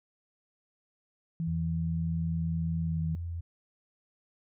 sine tone with pitch glide, 164.81 to 160.95 Hz, E3 to E3, 0 to -41 cents, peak -29 dBFS, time 1.4-3.15 s, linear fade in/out 0 ms, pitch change -41 cents, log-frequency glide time 2.82-2.98 s
sine tone with vibrato, 84.9 Hz, F2, 48 cents flat, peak -33 dBFS, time 1.47-3.41 s, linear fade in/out 10 ms, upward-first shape sine, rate 4.1 Hz, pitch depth 8 cents each way
effects none

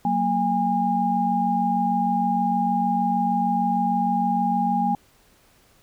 sine tone cluster, 185.5 / 232 / 815 Hz, F#3 / A#3 / G#5, +5 / -8 / -33 cents, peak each -26 / -25 / -21 dBFS, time 0.05-4.95 s, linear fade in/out 2 ms, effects pink hiss -58 dBFS RMS until 5.82 s

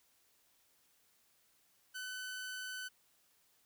sawtooth tone, 1508 Hz, F#6, 32 cents sharp, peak -38 dBFS, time 1.94-2.89 s, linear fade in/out 20 ms, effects white hiss -72 dBFS RMS until 3.65 s

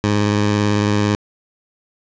15% pulse tone with vibrato, 103.83 Hz, G#2, in tune, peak -8 dBFS, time 0.04-1.15 s, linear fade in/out 0 ms, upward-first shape square, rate 18 Hz, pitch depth 17 cents each way, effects resampled to 16000 Hz + 8-bit

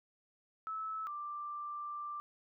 sine tone pair in turn, 1303 / 1180.2 Hz, E6 / D6, -20 / +8 cents, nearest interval major second, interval 172 cents, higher first, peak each -37 / -39 dBFS, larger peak first, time 0.67-1.07 / 1.07-2.2 s, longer second, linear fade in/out 0 ms, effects none

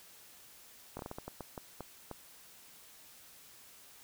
slowing click train, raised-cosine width 1 ms, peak -27 dBFS, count 11, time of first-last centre 0.97-2.113 s, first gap 22 ms, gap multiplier 1.34, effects white hiss -57 dBFS RMS until 4.03 s

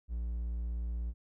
triangle tone, 58.27 Hz, A#1, in tune, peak -31 dBFS, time 0.08-1.14 s, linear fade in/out 50 ms, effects none

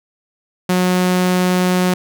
sawtooth tone, 181.9 Hz, F#3, 29 cents flat, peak -9 dBFS, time 0.69-1.94 s, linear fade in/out 5 ms, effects none

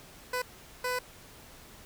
15% pulse tone bursts at uneven times, 500 Hz, B4, 21 cents sharp, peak -23 dBFS, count 2, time 0.33-0.42 / 0.84-0.99 s, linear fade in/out 5 ms, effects pink hiss -52 dBFS RMS until 1.85 s

